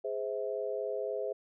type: chord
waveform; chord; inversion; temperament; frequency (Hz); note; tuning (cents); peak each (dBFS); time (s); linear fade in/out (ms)
sine; Ab augmented; none; just; 415.3 / 519.1 / 648.9; Ab4 / C5 / E5; 0 / -14 / -27; -36 / -36 / -38; 0.04-1.33; 10
effects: none